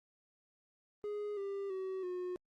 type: tone with pitch steps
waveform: triangle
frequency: 415.3 / 396.5 / 378.6 / 361.5 Hz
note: G#4 / G4 / F#4 / F#4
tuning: 0 / +20 / +40 / -40 cents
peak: -35 dBFS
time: 1.04-2.36 s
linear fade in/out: 0 ms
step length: 330 ms
effects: Opus 24 kbps